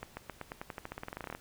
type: accelerating click train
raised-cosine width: 0.5 ms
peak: -24 dBFS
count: 21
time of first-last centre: 0.03-1.35 s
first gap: 140 ms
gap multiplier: 0.91
effects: pink hiss -58 dBFS RMS until 1.4 s